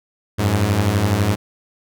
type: beating tone pair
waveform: sawtooth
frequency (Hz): 92.5 / 104.5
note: F#2 / G#2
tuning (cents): 0 / +11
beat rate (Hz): 12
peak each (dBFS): -16 / -13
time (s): 0.38-1.36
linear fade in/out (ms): 20
effects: none